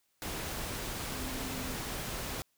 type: tone in noise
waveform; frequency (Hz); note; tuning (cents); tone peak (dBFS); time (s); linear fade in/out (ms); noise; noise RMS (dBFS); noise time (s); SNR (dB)
sine; 258.3; C4; -22; -42; 1.12-1.75; 0; pink; -38; 0.22-2.42; -7
effects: white hiss -75 dBFS RMS until 2.57 s